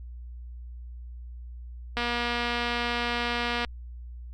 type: click train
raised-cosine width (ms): 0.3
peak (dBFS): -13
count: 402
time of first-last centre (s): 1.97-3.648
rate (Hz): 239
effects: added 60 Hz sine -38 dBFS peak until 4.33 s + Opus 48 kbps